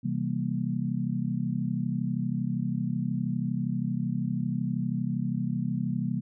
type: chord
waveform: sine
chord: C dominant seventh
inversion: none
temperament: just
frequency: 130.81 / 163.52 / 196.22 / 235.5 Hz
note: C3 / E3 / G3 / Bb3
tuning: 0 / -14 / +2 / +18 cents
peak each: -32 dBFS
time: 0.03-6.21 s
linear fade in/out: 20 ms
effects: none